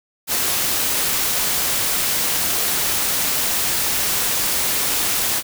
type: noise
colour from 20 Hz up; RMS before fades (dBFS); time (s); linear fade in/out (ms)
white; -20; 0.27-5.43; 50
effects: none

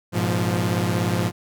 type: chord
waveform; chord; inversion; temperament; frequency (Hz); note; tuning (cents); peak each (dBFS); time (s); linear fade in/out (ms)
sawtooth; F diminished; first; equal with one note detuned; 103.83 / 120.51 / 174.61; Ab2 / Cb3 / F3; 0 / -42 / 0; -20 / -22 / -20; 0.12-1.32; 50
effects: none

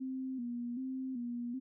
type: tone with vibrato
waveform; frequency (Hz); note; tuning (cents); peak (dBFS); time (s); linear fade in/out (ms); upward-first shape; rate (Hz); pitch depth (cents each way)
sine; 250.5; B3; +25; -36; 0-1.6; 20; square; 1.3; 74
effects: none

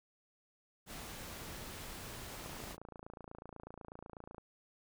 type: noise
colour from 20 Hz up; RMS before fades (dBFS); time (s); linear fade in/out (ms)
pink; -47; 0.86-2.77; 50
type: click train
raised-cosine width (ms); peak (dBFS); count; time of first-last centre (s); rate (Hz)
1; -34; 55; 2.46-4.382; 28.1
effects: none

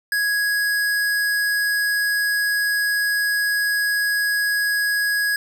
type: tone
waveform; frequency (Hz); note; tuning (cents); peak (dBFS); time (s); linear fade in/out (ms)
square; 1663; G#6; +2; -19; 0.12-5.36; 2
effects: 9-bit

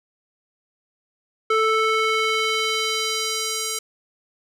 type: tone with band-pass filter sweep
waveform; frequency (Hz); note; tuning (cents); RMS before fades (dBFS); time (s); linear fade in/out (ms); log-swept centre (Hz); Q
square; 440; A4; 0; -22; 1.5-3.79; 5; 1300 to 7600; 1.1
effects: none

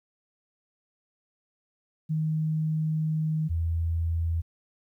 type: tone pair in turn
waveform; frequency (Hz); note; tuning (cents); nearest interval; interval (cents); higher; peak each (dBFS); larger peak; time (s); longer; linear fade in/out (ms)
sine; 156.6 / 82.96; D#3 / E2; +11 / +12; major seventh; 1099; first; -24 / -24; neither; 2.09-3.49 / 3.49-4.42; first; 20
effects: 11-bit

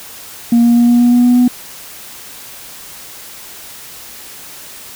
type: tone with pitch steps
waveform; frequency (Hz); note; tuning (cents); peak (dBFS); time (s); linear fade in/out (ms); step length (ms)
sine; 235.1 / 236.7 / 238.4 / 240 / 241.7 / 243.4 / 245.1 / 246.8; A#3 / A#3 / A#3 / B3 / B3 / B3 / B3 / B3; +15 / +27 / +39 / -49 / -37 / -25 / -13 / -1; -4; 0.52-1.48; 5; 120
effects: tanh soft clip ceiling -4 dBFS + white hiss -33 dBFS RMS until 4.95 s

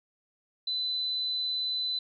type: tone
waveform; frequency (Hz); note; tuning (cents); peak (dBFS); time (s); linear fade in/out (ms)
sine; 4011; B7; +26; -28; 0.67-1.99; 5
effects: none

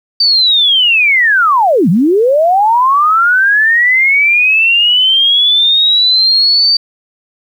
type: linear two-way sweep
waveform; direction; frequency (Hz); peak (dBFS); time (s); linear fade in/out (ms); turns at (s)
sine; down then up; 4636 to 153.3 to 4636; -6; 0.2-6.77; 5; 1.89
effects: 7-bit

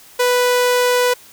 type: tone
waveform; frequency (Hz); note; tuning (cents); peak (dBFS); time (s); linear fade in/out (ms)
sawtooth; 493.9; B4; 0; -9; 0.19-1.14; 10
effects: white hiss -44 dBFS RMS until 1.32 s

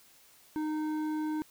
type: tone with hard clipping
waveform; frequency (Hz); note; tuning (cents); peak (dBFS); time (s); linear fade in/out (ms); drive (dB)
sine; 308.2; D#4; -16; -32; 0.56-1.42; 0; 9
effects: white hiss -60 dBFS RMS until 1.5 s

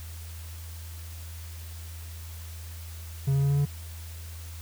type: tone with pitch steps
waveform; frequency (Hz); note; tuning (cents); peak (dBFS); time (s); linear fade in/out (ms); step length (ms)
triangle; 136.7 / 138.29 / 139.9 / 141.52 / 143.17; C#3 / C#3 / C#3 / C#3 / D3; -24 / -4 / +16 / +36 / -44; -19; 3.27-3.655; 10; 77
effects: added 82 Hz sine -38 dBFS peak until 4.61 s + white hiss -48 dBFS RMS until 4.61 s

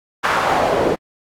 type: noise with band-pass filter sweep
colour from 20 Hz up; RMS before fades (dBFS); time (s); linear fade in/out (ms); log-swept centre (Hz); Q
pink; -17; 0.23-0.96; 20; 1300 to 430; 1.8
effects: AAC 64 kbps

